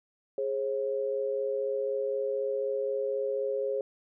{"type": "tone pair together", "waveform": "sine", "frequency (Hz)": [415.3, 539.3], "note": ["G#4", "C#5"], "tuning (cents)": [0, -48], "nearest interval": "perfect fourth", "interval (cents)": 452, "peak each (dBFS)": [-31, -30], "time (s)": [0.38, 3.81], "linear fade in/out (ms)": 2, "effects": []}